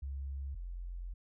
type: tone pair in turn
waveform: sine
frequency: 68.5 / 43.96 Hz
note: C#2 / F1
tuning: -20 / +12 cents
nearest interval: minor sixth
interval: 768 cents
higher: first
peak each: -37 / -39 dBFS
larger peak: first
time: 0.02-0.55 / 0.55-1.14 s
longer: second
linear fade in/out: 10 ms
effects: none